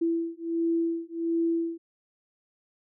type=beating tone pair; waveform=sine; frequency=332.4 / 333.8 Hz; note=E4 / E4; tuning=+15 / +22 cents; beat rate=1.4 Hz; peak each=-28 dBFS; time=0.01-1.78 s; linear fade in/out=10 ms; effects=none